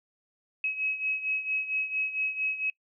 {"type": "beating tone pair", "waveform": "sine", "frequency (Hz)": [2557, 2561.4], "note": ["D#7", "D#7"], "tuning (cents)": [47, 50], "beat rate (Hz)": 4.4, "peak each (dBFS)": [-29, -34], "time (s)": [0.64, 2.7], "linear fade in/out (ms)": 2, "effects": ["noise-tail reverb RT60 0.1 s tail -25 dB re dry"]}